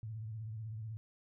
sine tone with vibrato, 110 Hz, A2, in tune, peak -40 dBFS, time 0.03-0.97 s, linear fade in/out 0 ms, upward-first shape triangle, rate 16 Hz, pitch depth 100 cents each way, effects none

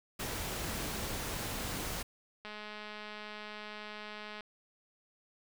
pink noise, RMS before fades -38 dBFS, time 0.19-2.03 s, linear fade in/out 10 ms
click train, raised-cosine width 0.3 ms, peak -29 dBFS, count 414, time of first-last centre 2.45-4.407 s, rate 211 Hz
effects none

